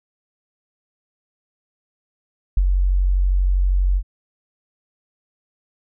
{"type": "tone with ADSR envelope", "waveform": "sine", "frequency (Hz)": 46.25, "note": "F#1", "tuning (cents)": 0, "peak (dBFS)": -11, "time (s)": [2.57, 4.03], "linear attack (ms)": 4, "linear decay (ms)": 52, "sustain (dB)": -3, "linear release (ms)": 65, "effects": []}